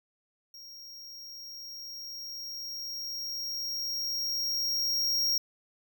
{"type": "tone with level ramp", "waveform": "square", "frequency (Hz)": 5588, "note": "F8", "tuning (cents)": 0, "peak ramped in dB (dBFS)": [-46, -25], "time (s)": [0.54, 5.38], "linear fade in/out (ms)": 2, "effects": []}